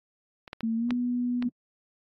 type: clicks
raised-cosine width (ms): 0.3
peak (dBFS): -27 / -19 / -21 / -17 / -22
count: 5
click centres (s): 0.478 / 0.531 / 0.607 / 0.907 / 1.425
type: tone with pitch glide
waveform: sine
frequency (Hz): 225.9 to 244.9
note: A3 to B3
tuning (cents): +46 to -14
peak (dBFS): -25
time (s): 0.63-1.49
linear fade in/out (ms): 5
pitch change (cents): +140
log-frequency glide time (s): 0.76-0.91
effects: AAC 32 kbps